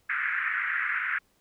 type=band-pass noise; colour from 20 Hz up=pink; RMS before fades=-29 dBFS; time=0.09-1.19 s; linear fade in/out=10 ms; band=1400 to 2100 Hz; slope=48 dB/octave; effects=pink hiss -68 dBFS RMS until 1.4 s